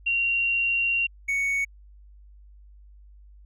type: tone pair in turn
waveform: sine / triangle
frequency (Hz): 2757 / 2225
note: F7 / C#7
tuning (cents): -23 / +6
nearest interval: major third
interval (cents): 371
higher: first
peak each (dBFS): -21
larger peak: neither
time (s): 0.06-1.07 / 1.28-1.65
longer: first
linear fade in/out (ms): 10
effects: added 50 Hz sine -47 dBFS peak until 3.45 s